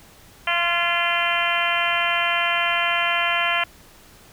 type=harmonic tone with a mistuned harmonic; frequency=343.8 Hz; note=F4; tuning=27 cents flat; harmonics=2 / 3 / 4 / 5 / 6 / 7 / 8 / 9; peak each=-27 / -27 / -27 / -27 / -27 / -27 / -27 / -27 dBFS; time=0.47-3.64 s; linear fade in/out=5 ms; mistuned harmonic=3; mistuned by=+20 cents; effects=pink hiss -49 dBFS RMS until 4.32 s